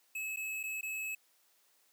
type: tone with dropouts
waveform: square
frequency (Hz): 2586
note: E7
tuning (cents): -34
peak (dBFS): -37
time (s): 0.15-1.15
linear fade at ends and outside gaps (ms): 5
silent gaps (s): 0.362-0.37 / 0.631-0.636 / 0.811-0.829
effects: white hiss -70 dBFS RMS until 1.92 s + high-pass 300 Hz 12 dB/octave